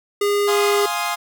square tone, 408.2 Hz, G#4, 30 cents flat, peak -17 dBFS, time 0.21-0.86 s, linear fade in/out 5 ms
sawtooth chord, F minor seventh, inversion none, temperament equal, 698.5 / 830.6 / 1046.5 / 1244.5 Hz, F5 / Ab5 / C6 / Eb6, 0 / 0 / 0 / 0 cents, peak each -23 dBFS, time 0.47-1.16 s, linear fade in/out 20 ms
effects none

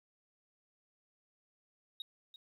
sine tone with echo, 3766 Hz, A#7, 17 cents sharp, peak -37 dBFS, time 2-2.02 s, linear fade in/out 2 ms, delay 340 ms, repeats 1, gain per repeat -14 dB, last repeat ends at 2.36 s, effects tanh soft clip ceiling -37 dBFS + 12-bit

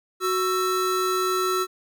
square tone pair together, 370 / 1327.7 Hz, F#4 / E6, 0 / +12 cents, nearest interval octave + minor seventh, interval 2212 cents, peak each -25 / -25 dBFS, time 0.2-1.67 s, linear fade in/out 50 ms, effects none

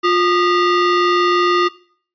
45% pulse ring-modulated tone, 791 Hz, G5, 15 cents sharp, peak -9 dBFS, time 0.03-1.69 s, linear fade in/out 20 ms, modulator 437 Hz, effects noise-tail reverb RT60 0.5 s tail -20 dB re dry + resampled to 11025 Hz

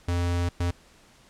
square tone bursts at uneven times, 87.31 Hz, F2, in tune, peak -24 dBFS, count 2, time 0.08-0.49 / 0.6-0.71 s, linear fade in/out 5 ms, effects pink hiss -56 dBFS RMS until 1.29 s + low-pass 9000 Hz 12 dB/octave

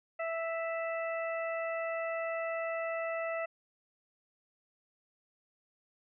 harmonic tone, 659.3 Hz, E5, in tune, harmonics 1 / 2 / 3 / 4, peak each -34 / -41 / -41 / -45 dBFS, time 0.19-3.46 s, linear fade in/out 10 ms, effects none

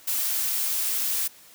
blue noise, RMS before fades -26 dBFS, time 0.07-1.28 s, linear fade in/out 10 ms, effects white hiss -51 dBFS RMS until 1.54 s + high-pass 100 Hz 12 dB/octave

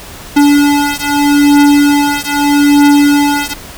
square beating tone pair, 288 / 288.8 Hz, D4 / D4, -34 / -29 cents, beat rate 0.8 Hz, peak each -10 dBFS, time 0.36-3.54 s, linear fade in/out 10 ms, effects pink hiss -30 dBFS RMS until 3.77 s

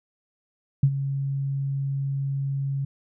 sine tone with ADSR envelope, 137.8 Hz, C#3, 10 cents flat, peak -12 dBFS, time 0.83-2.85 s, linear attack 4 ms, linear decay 63 ms, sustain -12 dB, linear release 6 ms, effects none

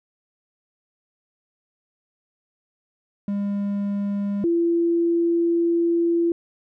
triangle / sine tone pair in turn, 201.6 / 339 Hz, G3 / E4, +49 / +49 cents, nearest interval major sixth, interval 900 cents, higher second, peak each -20 / -17 dBFS, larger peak second, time 3.28-4.44 / 4.44-6.32 s, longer second, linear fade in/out 2 ms, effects none

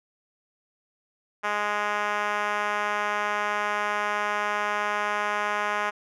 5% pulse tone with band-pass filter, 207.7 Hz, G#3, in tune, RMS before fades -27 dBFS, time 1.43-5.91 s, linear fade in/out 20 ms, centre 1100 Hz, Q 0.94, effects none

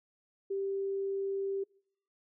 sine tone, 392 Hz, G4, in tune, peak -31 dBFS, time 0.5-1.64 s, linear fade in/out 10 ms, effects noise-tail reverb RT60 0.7 s tail -26 dB re dry

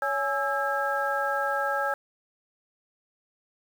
sine tone cluster, 560 / 836 / 1320 / 1621 Hz, C#5 / G#5 / E6 / G#6, +18 / +11 / +2 / -42 cents, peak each -30 dBFS, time 0.02-1.94 s, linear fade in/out 2 ms, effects 8-bit

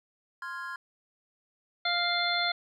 triangle chord, F minor, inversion second, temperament equal, 1046.5 / 1396.9 / 1661.2 Hz, C6 / F6 / Ab6, 0 / 0 / 0 cents, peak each -38 dBFS, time 0.42-0.76 s, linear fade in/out 2 ms
harmonic tone, 698.5 Hz, F5, in tune, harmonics 1 / 2 / 3 / 5 / 6, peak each -32 / -32 / -32 / -32 / -32 dBFS, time 1.85-2.52 s, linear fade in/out 5 ms
effects none

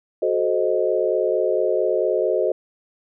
sine chord, F# diminished seventh, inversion none, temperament equal with one note detuned, 370 / 434.4 / 523.3 / 622.3 Hz, F#4 / A4 / C5 / Eb5, 0 / -22 / 0 / 0 cents, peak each -23 dBFS, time 0.22-2.52 s, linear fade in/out 5 ms, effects none

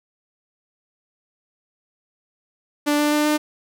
sawtooth tone with pitch steps, 293.7 / 296.3 / 298.8 / 301.4 Hz, D4 / D4 / D4 / D4, 0 / +15 / +30 / +45 cents, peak -13 dBFS, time 2.86-3.38 s, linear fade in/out 20 ms, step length 130 ms, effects none

